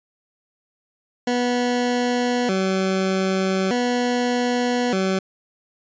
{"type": "tone with vibrato", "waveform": "20% pulse", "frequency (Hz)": 215.7, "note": "A3", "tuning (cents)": -34, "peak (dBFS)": -14, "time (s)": [1.27, 5.19], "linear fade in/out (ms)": 5, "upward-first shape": "square", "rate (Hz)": 0.41, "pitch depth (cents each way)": 220, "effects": ["resampled to 16000 Hz"]}